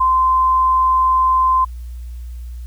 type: tone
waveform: sine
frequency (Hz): 1036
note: C6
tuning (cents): -17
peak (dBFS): -11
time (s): 0-1.65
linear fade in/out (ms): 10
effects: added 60 Hz sine -27 dBFS peak until 2.66 s + white hiss -54 dBFS RMS until 2.66 s